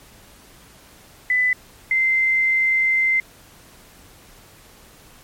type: tone pair in turn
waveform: sine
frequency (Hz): 2000 / 2078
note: B6 / C7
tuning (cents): +21 / -12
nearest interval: minor second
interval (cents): 67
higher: second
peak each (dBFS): -15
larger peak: neither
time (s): 1.3-1.53 / 1.91-3.2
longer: second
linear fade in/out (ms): 2
effects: pink hiss -48 dBFS RMS until 5.23 s + MP3 64 kbps